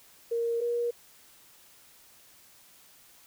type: tone pair in turn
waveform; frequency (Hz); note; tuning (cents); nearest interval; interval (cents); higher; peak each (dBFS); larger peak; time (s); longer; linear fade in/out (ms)
sine; 466.2 / 475.2; A#4 / A#4; 0 / +33; unison; 33; second; -26; neither; 0.31-0.61 / 0.61-0.91; neither; 10
effects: white hiss -57 dBFS RMS until 3.26 s